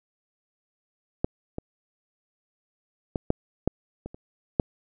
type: clicks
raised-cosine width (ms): 2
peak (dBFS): -9 / -18 / -13 / -7 / -8 / -22 / -28 / -6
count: 8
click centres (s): 1.245 / 1.584 / 3.158 / 3.304 / 3.676 / 4.06 / 4.145 / 4.598
effects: none